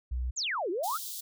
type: tone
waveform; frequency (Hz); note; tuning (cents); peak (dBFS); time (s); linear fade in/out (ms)
sine; 62.2; B1; +13; -29; 0.11-0.31; 10
type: exponential two-way sweep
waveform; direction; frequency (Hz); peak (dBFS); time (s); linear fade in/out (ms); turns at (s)
sine; down then up; 7730 to 327.4 to 1466; -29; 0.36-0.98; 20; 0.7
type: high-pass noise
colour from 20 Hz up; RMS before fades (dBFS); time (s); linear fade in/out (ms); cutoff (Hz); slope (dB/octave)
white; -39; 0.83-1.21; 10; 3400; 48
effects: none